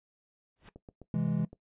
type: noise with exponential growth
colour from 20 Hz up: pink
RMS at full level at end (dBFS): -46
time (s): 0.56-0.69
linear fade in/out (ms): 1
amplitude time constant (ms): 28
type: click train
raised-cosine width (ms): 2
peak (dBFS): -34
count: 7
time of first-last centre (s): 0.76-1.53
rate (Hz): 7.79
type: chord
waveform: triangle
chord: C augmented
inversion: none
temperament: equal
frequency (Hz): 130.81 / 164.81 / 207.7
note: C3 / E3 / G#3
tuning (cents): 0 / 0 / 0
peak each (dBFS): -32 / -28 / -30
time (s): 1.14-1.45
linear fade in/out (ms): 2
effects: noise-tail reverb RT60 0.1 s tail -17 dB re dry + resampled to 8000 Hz